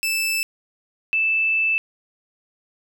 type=tone pair in turn; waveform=sawtooth / sine; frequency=2637 / 2637 Hz; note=E7 / E7; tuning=0 / 0 cents; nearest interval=unison; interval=0 cents; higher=neither; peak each=-17 dBFS; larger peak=neither; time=0.03-0.43 / 1.13-1.78 s; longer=second; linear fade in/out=0 ms; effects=none